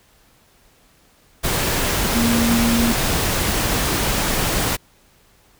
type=tone in noise; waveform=sine; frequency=233.1 Hz; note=A#3; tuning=in tune; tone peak=-16 dBFS; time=2.14-2.93 s; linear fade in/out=20 ms; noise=pink; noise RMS=-20 dBFS; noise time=1.43-4.77 s; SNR=+1 dB; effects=pink hiss -55 dBFS RMS until 5.59 s